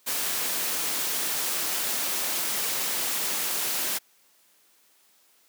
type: noise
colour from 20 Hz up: white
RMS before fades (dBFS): -28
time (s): 0.06-3.99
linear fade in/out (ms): 20
effects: white hiss -62 dBFS RMS until 5.48 s + high-pass 200 Hz 12 dB/octave